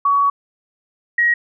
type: tone pair in turn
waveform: sine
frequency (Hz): 1127 / 1895.4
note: C#6 / A#6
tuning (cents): +28 / +28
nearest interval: major sixth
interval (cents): 900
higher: second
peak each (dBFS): -12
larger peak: neither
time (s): 0.05-0.3 / 1.18-1.34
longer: first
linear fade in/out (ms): 5
effects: none